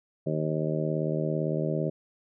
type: harmonic tone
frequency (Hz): 77.78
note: D#2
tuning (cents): 0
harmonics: 2 / 3 / 4 / 5 / 6 / 7 / 8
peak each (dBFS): -29 / -36 / -35 / -33 / -39 / -34 / -35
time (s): 0.26-1.9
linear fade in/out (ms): 10
effects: none